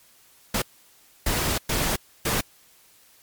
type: noise bursts at uneven times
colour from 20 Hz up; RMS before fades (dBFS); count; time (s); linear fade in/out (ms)
pink; -24; 4; 0.54-0.62 / 1.26-1.58 / 1.69-1.96 / 2.25-2.41; 5
effects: white hiss -56 dBFS RMS until 3.22 s + MP3 96 kbps